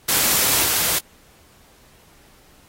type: noise with level steps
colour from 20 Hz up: white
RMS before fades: -18 / -20 dBFS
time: 0.08-0.99 s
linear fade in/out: 10 ms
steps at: 0.64 s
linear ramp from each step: 5 ms
effects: pink hiss -53 dBFS RMS until 2.68 s + AAC 48 kbps